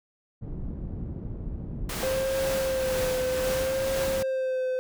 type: low-pass noise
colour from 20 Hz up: pink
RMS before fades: -34 dBFS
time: 0.41-1.91 s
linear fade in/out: 20 ms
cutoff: 240 Hz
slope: 12 dB/octave
type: noise with tremolo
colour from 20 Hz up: pink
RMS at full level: -31 dBFS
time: 1.89-4.23 s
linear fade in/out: 5 ms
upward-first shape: triangle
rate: 2 Hz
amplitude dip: 45%
type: tone with vibrato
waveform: triangle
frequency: 523.3 Hz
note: C5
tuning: in tune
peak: -23 dBFS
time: 2.03-4.79 s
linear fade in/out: 0 ms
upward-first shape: sine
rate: 0.64 Hz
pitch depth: 36 cents each way
effects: none